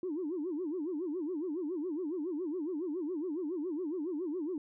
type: tone with vibrato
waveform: sine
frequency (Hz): 329.6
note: E4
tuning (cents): 0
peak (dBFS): -32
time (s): 0.03-4.58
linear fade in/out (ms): 2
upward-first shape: sine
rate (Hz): 7.2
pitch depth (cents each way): 240
effects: tanh soft clip ceiling -29 dBFS